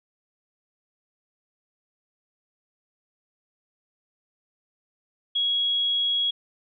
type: tone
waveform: sine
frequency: 3320 Hz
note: G#7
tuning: 1 cent flat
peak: -21 dBFS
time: 5.35-6.31 s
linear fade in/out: 10 ms
effects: none